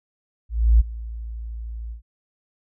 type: tone with ADSR envelope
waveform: sine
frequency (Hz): 56.5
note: A1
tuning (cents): +47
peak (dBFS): -9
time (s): 0.49-2.02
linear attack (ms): 310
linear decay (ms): 19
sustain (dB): -20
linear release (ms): 110
effects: none